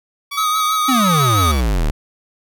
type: tone with tremolo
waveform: 15% pulse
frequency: 1139 Hz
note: C#6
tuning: 47 cents sharp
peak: -17 dBFS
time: 0.31-1.61 s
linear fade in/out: 10 ms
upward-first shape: sine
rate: 3.7 Hz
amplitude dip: 35%
type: tone with vibrato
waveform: square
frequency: 1257 Hz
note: D#6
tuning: 17 cents sharp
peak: -16 dBFS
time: 0.37-1.52 s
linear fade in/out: 10 ms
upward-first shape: triangle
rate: 6.1 Hz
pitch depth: 44 cents each way
type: exponential sweep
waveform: square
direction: down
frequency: 277.2 to 34 Hz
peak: -15 dBFS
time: 0.88-1.91 s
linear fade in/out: 10 ms
effects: none